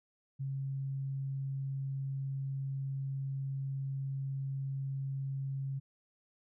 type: tone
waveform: sine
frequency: 136.1 Hz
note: C#3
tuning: 31 cents flat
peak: -34 dBFS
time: 0.39-5.8 s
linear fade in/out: 20 ms
effects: none